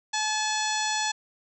harmonic tone with a mistuned harmonic, 860 Hz, A5, 40 cents flat, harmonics 1 / 2 / 3 / 4 / 5 / 6 / 7 / 8 / 9, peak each -29 / -32 / -36 / -34 / -34 / -40 / -35 / -37 / -37 dBFS, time 0.13-1.12 s, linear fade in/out 10 ms, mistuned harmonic 7, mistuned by -38 cents, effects none

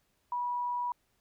sine tone, 974 Hz, B5, 24 cents flat, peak -30 dBFS, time 0.32-0.92 s, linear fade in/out 2 ms, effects pink hiss -74 dBFS RMS until 1.2 s

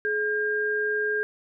sine tone pair together, 423.8 / 1608 Hz, G#4 / G6, +35 / +44 cents, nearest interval octave + major seventh, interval 2309 cents, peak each -27 / -25 dBFS, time 0.05-1.23 s, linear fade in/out 0 ms, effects none

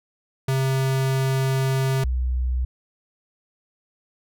square / sine tone pair in turn, 133.2 / 62.72 Hz, C3 / B1, +31 / +27 cents, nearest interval octave + minor second, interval 1304 cents, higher first, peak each -20 dBFS, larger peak neither, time 0.48-2.04 / 2.04-2.65 s, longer first, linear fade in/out 5 ms, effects none

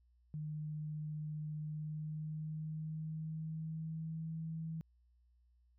sine tone with pitch glide, 152.5 to 161.1 Hz, D#3 to E3, -34 to -39 cents, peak -39 dBFS, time 0.34-4.81 s, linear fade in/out 0 ms, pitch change +95 cents, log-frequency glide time 1.61-4.32 s, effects added 60 Hz sine -67 dBFS peak until 5.78 s

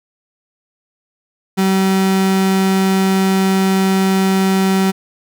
35% pulse tone, 191.2 Hz, G3, 43 cents flat, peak -10 dBFS, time 1.57-4.92 s, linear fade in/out 20 ms, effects none

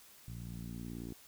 10% pulse tone with low-pass filter sweep, 58.27 Hz, A#1, in tune, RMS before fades -44 dBFS, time 0.28-1.13 s, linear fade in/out 0 ms, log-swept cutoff 130 to 340 Hz, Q 1.8, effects white hiss -59 dBFS RMS until 1.27 s

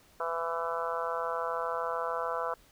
harmonic tone, 166.7 Hz, E3, 20 cents sharp, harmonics 3 / 4 / 5 / 6 / 7 / 8 / 9, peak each -36 / -37 / -43 / -36 / -39 / -37 / -45 dBFS, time 0.2-2.54 s, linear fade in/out 2 ms, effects pink hiss -61 dBFS RMS until 2.71 s

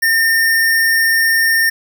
sine tone with sample-and-hold, 1812 Hz, A#6, 50 cents flat, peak -10 dBFS, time 0.02-1.7 s, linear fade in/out 10 ms, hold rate 7350 Hz, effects none

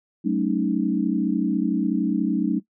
sine chord, D# half-diminished seventh, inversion first, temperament equal with one note detuned, 189.65 / 220 / 277.2 / 311.1 Hz, F#3 / A3 / C#4 / D#4, +43 / 0 / 0 / 0 cents, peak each -25 dBFS, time 0.24-2.6 s, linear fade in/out 20 ms, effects noise-tail reverb RT60 0.1 s tail -17 dB re dry

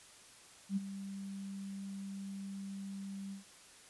sine tone with ADSR envelope, 196 Hz, G3, in tune, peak -29 dBFS, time 0.69-3.44 s, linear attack 75 ms, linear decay 24 ms, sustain -12 dB, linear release 120 ms, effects white hiss -58 dBFS RMS until 3.89 s + resampled to 24000 Hz

